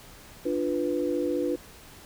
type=chord; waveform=sine; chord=B diminished; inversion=first; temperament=equal with one note detuned; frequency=294.9 / 349.2 / 493.9 Hz; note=D4 / F4 / B4; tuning=+7 / 0 / 0 cents; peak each=-29 dBFS; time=0.45-1.56 s; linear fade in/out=10 ms; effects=pink hiss -49 dBFS RMS until 2.05 s